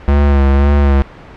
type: tone with vibrato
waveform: square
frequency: 70.1 Hz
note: C#2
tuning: 20 cents sharp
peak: -8 dBFS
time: 0.08-1.02 s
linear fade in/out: 0 ms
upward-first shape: sine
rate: 1.9 Hz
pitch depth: 40 cents each way
effects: pink hiss -35 dBFS RMS until 1.36 s + low-pass 2000 Hz 12 dB/octave